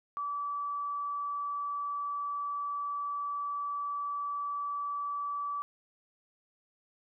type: tone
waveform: sine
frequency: 1153 Hz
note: D6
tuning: 32 cents flat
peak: -32 dBFS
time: 0.17-5.62 s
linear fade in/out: 0 ms
effects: none